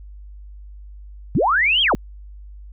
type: linear two-way sweep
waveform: sine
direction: up then down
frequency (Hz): 90.7 to 3322 to 90.7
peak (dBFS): -14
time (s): 1.35-1.95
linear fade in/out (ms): 0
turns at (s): 1.82
effects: added 50 Hz sine -36 dBFS peak until 2.72 s